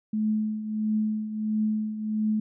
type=tone with tremolo; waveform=sine; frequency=215.2 Hz; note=A3; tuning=38 cents flat; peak=-21 dBFS; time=0.13-2.4 s; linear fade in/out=5 ms; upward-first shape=triangle; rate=1.5 Hz; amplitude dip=70%; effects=none